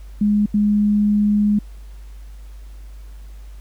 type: tone bursts at uneven times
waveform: sine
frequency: 207.7 Hz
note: G#3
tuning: in tune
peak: -13 dBFS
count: 2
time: 0.21-0.46 / 0.54-1.59 s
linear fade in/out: 5 ms
effects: added 50 Hz sine -34 dBFS peak until 3.6 s + pink hiss -54 dBFS RMS until 3.6 s